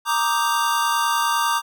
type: chord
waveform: square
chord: Eb major seventh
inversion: second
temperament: equal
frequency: 932.3 / 1174.7 / 1244.5 / 1568 Hz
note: Bb5 / D6 / Eb6 / G6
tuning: 0 / 0 / 0 / 0 cents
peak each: -23 / -23 / -29 / -28 dBFS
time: 0.05-1.62 s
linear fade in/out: 50 ms
effects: none